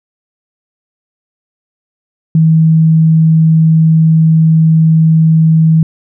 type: tone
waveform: sine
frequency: 160.4 Hz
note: E3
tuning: 47 cents flat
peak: -4 dBFS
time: 2.35-5.83 s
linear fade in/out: 2 ms
effects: none